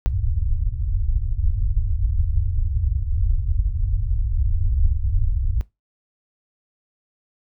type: low-pass noise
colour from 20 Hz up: pink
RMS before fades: -20 dBFS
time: 0.06-5.61 s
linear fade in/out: 0 ms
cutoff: 100 Hz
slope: 48 dB/octave
effects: noise-tail reverb RT60 0.2 s tail -20 dB re dry